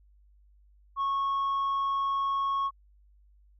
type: tone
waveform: sine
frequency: 1100 Hz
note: C#6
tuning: 14 cents flat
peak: -23 dBFS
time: 0.96-2.71 s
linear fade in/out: 50 ms
effects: tanh soft clip ceiling -25 dBFS + added 50 Hz sine -57 dBFS peak until 3.59 s